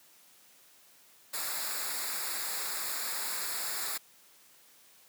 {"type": "noise with comb filter", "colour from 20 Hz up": "white", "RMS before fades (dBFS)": -35, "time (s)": [1.33, 3.98], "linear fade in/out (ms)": 10, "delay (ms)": 0.33, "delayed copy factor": -0.75, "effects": ["white hiss -60 dBFS RMS until 5.08 s", "high-pass 150 Hz 12 dB/octave"]}